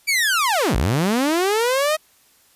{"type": "linear two-way sweep", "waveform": "sawtooth", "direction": "down then up", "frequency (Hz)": [2349, 43.65, 636], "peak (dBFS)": -13, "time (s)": [0.07, 1.97], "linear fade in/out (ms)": 20, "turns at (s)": 0.76, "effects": ["white hiss -56 dBFS RMS until 2.55 s", "resampled to 32000 Hz"]}